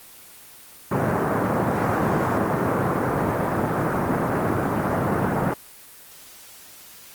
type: band-pass noise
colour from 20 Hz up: pink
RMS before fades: -22 dBFS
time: 0.91-5.54 s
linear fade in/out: 5 ms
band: 110 to 1500 Hz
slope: 24 dB/octave
effects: white hiss -45 dBFS RMS until 7.14 s + Opus 24 kbps